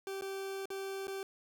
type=tone with dropouts; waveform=40% pulse; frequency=388.8 Hz; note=G4; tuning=14 cents flat; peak=-37 dBFS; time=0.07-1.23 s; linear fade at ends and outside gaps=1 ms; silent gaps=0.211-0.221 / 0.656-0.703 / 1.071-1.08 s; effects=none